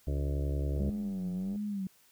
harmonic tone, 70.6 Hz, C#2, 32 cents sharp, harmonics 1 / 2 / 4 / 5 / 6 / 7 / 8 / 9, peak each -30 / -36 / -42 / -44 / -46 / -47 / -48 / -49 dBFS, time 0.07-0.9 s, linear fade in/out 5 ms
click train, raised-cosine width 2 ms, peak -36 dBFS, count 77, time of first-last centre 0.76-1.559 s, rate 95.1 Hz
sine tone with vibrato, 193.9 Hz, G3, 19 cents flat, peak -32 dBFS, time 0.8-1.87 s, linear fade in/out 2 ms, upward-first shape sine, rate 1.5 Hz, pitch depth 130 cents each way
effects white hiss -64 dBFS RMS until 2.11 s

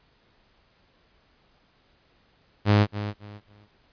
sawtooth tone with echo, 103.83 Hz, G#2, in tune, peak -12 dBFS, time 2.65-2.87 s, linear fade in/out 50 ms, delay 270 ms, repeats 3, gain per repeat -12 dB, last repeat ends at 3.68 s, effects pink hiss -63 dBFS RMS until 3.92 s + resampled to 11025 Hz

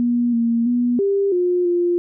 sine tone with pitch steps, 240.3 / 232.4 / 243.1 / 397.2 / 356.9 / 349.7 Hz, B3 / A#3 / B3 / G4 / F4 / F4, -47 / -5 / -27 / +23 / +38 / +2 cents, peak -15 dBFS, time 0-1.98 s, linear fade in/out 0 ms, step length 330 ms, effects none

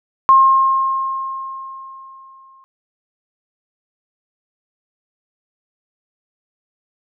sine tone with exponential decay, 1068 Hz, C6, 35 cents sharp, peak -5 dBFS, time 0.29-2.64 s, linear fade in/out 0 ms, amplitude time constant 510 ms, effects none

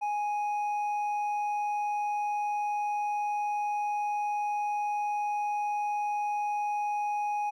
sine tone with hard clipping, 830.6 Hz, G#5, in tune, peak -29 dBFS, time 0.01-7.51 s, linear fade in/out 20 ms, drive 4 dB, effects none

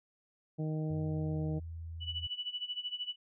harmonic tone, 155.56 Hz, D#3, in tune, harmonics 1 / 2 / 3 / 4 / 5, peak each -33 / -40 / -44 / -47 / -54 dBFS, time 0.58-1.6 s, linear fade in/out 20 ms
sine tone with pitch glide, 92.5 to 82.41 Hz, F#2 to E2, 0 to 0 cents, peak -40 dBFS, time 0.9-2.27 s, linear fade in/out 5 ms, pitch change -200 cents, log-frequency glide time 1-1.54 s
sine tone with tremolo, 2960 Hz, F#7, in tune, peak -33 dBFS, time 2-3.16 s, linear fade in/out 50 ms, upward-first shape sine, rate 13 Hz, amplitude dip 85%
effects none

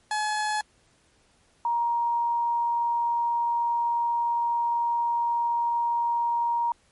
30% pulse / sine tone pair in turn, 850 / 941.2 Hz, G#5 / A#5, +40 / +16 cents, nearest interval major second, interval 176 cents, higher second, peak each -22 dBFS, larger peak neither, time 0.11-0.61 / 1.65-6.72 s, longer second, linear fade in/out 2 ms, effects pink hiss -63 dBFS RMS until 6.91 s + MP3 48 kbps

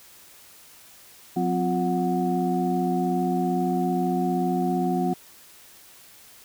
sine tone cluster, 180.2 / 257.7 / 353 / 735 Hz, F#3 / C4 / F4 / F#5, -45 / -26 / +19 / -12 cents, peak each -25 / -27 / -27 / -27 dBFS, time 1.36-5.14 s, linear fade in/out 10 ms, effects tanh soft clip ceiling -11 dBFS + white hiss -50 dBFS RMS until 6.44 s

